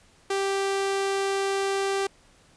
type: tone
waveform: sawtooth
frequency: 392 Hz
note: G4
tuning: in tune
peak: -20 dBFS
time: 0.3-2.07 s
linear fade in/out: 5 ms
effects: pink hiss -58 dBFS RMS until 2.56 s + resampled to 22050 Hz

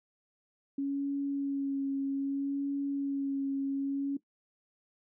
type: tone with vibrato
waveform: sine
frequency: 277.2 Hz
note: C#4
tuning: in tune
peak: -29 dBFS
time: 0.78-4.17 s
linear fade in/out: 5 ms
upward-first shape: sine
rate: 0.63 Hz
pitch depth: 19 cents each way
effects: noise-tail reverb RT60 0.1 s tail -17 dB re dry

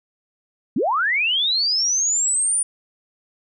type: linear sweep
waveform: sine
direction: up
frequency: 181 to 9500 Hz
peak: -17 dBFS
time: 0.76-2.63 s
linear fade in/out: 5 ms
effects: none

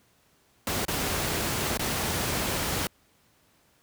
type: noise with dropouts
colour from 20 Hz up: pink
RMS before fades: -28 dBFS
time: 0.67-2.87 s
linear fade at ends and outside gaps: 1 ms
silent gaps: 0.851-0.882 / 1.773-1.794 s
effects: pink hiss -64 dBFS RMS until 3.82 s + high-pass 60 Hz 12 dB/octave

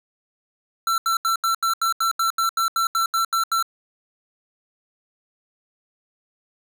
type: tone bursts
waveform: square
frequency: 1345 Hz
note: E6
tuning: 34 cents sharp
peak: -19 dBFS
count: 15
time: 0.87-3.626 s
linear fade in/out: 2 ms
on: 110 ms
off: 79 ms
effects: none

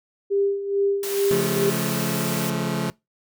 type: tone with tremolo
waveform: sine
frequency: 398.5 Hz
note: G4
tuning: 28 cents sharp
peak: -17 dBFS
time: 0.3-1.71 s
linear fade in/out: 20 ms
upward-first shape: sine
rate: 2.3 Hz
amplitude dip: 70%
type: high-pass noise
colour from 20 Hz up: white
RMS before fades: -31 dBFS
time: 1.03-2.5 s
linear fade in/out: 2 ms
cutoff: 190 Hz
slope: 96 dB/octave
type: chord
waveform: sawtooth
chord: Db augmented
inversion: none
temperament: just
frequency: 138.59 / 173.24 / 216.5 Hz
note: Db3 / F3 / A3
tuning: 0 / -14 / -28 cents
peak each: -24 / -23 / -23 dBFS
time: 1.31-2.9 s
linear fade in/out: 0 ms
effects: noise-tail reverb RT60 0.2 s tail -23 dB re dry

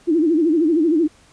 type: tone with vibrato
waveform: sine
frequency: 321.5 Hz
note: E4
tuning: 43 cents flat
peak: -13 dBFS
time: 0.07-1.08 s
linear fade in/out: 20 ms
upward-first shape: sine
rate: 13 Hz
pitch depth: 140 cents each way
effects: pink hiss -52 dBFS RMS until 1.32 s + resampled to 22050 Hz

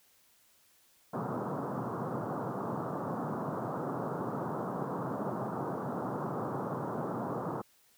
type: band-pass noise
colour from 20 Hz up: pink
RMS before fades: -36 dBFS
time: 1.13-7.62 s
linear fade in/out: 10 ms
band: 120 to 1300 Hz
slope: 48 dB/octave
effects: white hiss -66 dBFS RMS until 7.97 s

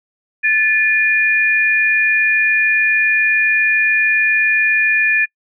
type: tone pair together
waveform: sine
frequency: 1746.4 / 2430 Hz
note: A6 / D#7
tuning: -13 / -42 cents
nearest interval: tritone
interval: 571 cents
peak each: -14 dBFS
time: 0.43-5.26 s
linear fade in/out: 20 ms
effects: noise-tail reverb RT60 0.1 s tail -25 dB re dry

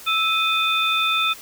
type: tone cluster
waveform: sine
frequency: 1314 / 2498 / 3557 Hz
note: E6 / D#7 / A7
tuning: -6 / +6 / +18 cents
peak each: -22 dBFS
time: 0.06-1.34 s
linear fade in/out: 20 ms
effects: white hiss -41 dBFS RMS until 1.41 s

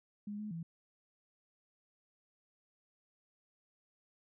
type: tone with pitch steps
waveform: sine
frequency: 206.5 / 211.8 / 165.9 Hz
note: G#3 / G#3 / E3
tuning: -10 / +34 / +11 cents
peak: -39 dBFS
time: 0.27-0.63 s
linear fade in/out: 5 ms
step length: 120 ms
effects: none

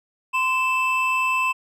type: tone pair together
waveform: triangle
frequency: 1032 / 2637 Hz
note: C6 / E7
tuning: -24 / 0 cents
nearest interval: octave + major third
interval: 1624 cents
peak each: -20 dBFS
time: 0.33-1.53 s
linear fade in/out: 20 ms
effects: none

